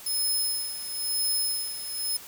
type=tone with tremolo; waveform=5% pulse; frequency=5170 Hz; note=E8; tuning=34 cents flat; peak=-18 dBFS; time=0.06-2.17 s; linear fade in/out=5 ms; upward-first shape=sine; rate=1 Hz; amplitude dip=70%; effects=white hiss -45 dBFS RMS until 2.27 s